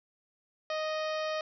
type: harmonic tone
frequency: 622.3 Hz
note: D#5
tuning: in tune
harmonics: 1 / 2 / 3 / 4 / 5 / 6 / 7 / 8 / 9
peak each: -32 / -38 / -42 / -44 / -46 / -48 / -49 / -50 / -51 dBFS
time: 0.7-1.41 s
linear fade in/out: 2 ms
effects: none